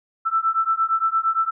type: beating tone pair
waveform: sine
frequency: 1323 / 1331.7 Hz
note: E6 / E6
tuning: +6 / +17 cents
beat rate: 8.7 Hz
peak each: -21 dBFS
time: 0.25-1.51 s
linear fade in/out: 20 ms
effects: none